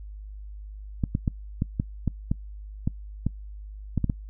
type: clicks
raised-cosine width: 5 ms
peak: -11 dBFS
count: 12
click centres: 1.038 / 1.151 / 1.278 / 1.621 / 1.799 / 2.077 / 2.315 / 2.875 / 3.266 / 3.977 / 4.043 / 4.098 s
effects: noise-tail reverb RT60 0.1 s tail -24 dB re dry + added 51 Hz sine -37 dBFS peak until 4.29 s